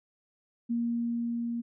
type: tone with level ramp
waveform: sine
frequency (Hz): 235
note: A#3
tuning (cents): +14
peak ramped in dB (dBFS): -26 to -30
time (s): 0.69-1.62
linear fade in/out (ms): 20
effects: none